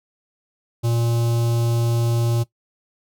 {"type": "tone with notch filter", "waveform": "square", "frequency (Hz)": 117.2, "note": "A#2", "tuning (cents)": 10, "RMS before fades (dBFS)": -20, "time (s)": [0.83, 2.44], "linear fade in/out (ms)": 20, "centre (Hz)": 1800, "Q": 0.65, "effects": ["noise-tail reverb RT60 0.1 s tail -17 dB re dry"]}